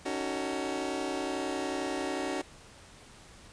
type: chord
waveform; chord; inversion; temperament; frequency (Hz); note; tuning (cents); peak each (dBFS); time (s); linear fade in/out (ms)
25% pulse; D# half-diminished seventh; third; just; 280 / 311.1 / 373.4 / 448; C#4 / D#4 / F#4 / A4; +18 / 0 / +16 / +31; -32 / -34 / -32 / -38; 0.05-2.42; 10
effects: pink hiss -53 dBFS RMS until 3.52 s + resampled to 22050 Hz